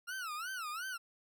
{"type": "tone with vibrato", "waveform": "40% pulse", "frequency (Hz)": 1367, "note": "F6", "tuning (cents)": -37, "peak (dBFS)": -38, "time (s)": [0.07, 0.98], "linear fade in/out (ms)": 20, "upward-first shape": "sine", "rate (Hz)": 2.8, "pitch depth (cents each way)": 220, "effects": []}